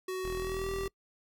square tone with pitch glide, 372.8 to 388.9 Hz, F#4 to G4, +13 to -14 cents, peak -34 dBFS, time 0.08-0.88 s, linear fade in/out 5 ms, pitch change +73 cents, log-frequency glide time 0.36-0.7 s
sawtooth tone, 41.2 Hz, E1, in tune, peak -35 dBFS, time 0.24-0.88 s, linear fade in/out 0 ms
effects noise-tail reverb RT60 0.1 s tail -24 dB re dry

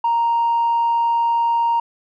triangle tone with tanh clipping, 932.3 Hz, A#5, in tune, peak -15 dBFS, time 0.04-1.8 s, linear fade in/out 5 ms, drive 5 dB, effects none

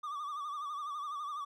triangle tone with vibrato, 1174.7 Hz, D6, in tune, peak -35 dBFS, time 0.03-1.45 s, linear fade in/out 10 ms, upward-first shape sine, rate 12 Hz, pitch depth 79 cents each way, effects none

